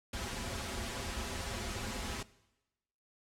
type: noise with comb filter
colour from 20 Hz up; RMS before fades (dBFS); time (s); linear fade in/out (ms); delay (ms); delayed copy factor
pink; -39; 0.13-2.23; 5; 6.6; -0.85
effects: noise-tail reverb RT60 1.0 s tail -20 dB re dry + low-pass 9000 Hz 12 dB/octave